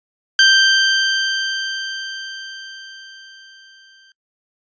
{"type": "tone with exponential decay", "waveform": "20% pulse", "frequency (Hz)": 1568, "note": "G6", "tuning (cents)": 0, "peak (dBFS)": -3, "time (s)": [0.39, 4.12], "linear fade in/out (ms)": 2, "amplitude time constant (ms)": 810, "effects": ["noise-tail reverb RT60 0.1 s tail -23 dB re dry", "resampled to 16000 Hz"]}